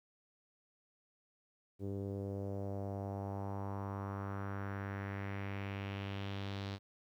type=tone with low-pass filter sweep; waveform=sawtooth; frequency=98.9 Hz; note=G2; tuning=16 cents sharp; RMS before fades=-41 dBFS; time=1.79-6.79 s; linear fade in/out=50 ms; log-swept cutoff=390 to 4200 Hz; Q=2.6; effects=12-bit